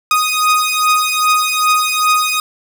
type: beating tone pair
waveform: sawtooth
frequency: 1244.5 / 1247 Hz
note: D#6 / D#6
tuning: 0 / +3 cents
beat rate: 2.5 Hz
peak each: -11 dBFS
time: 0.11-2.4 s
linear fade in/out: 2 ms
effects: none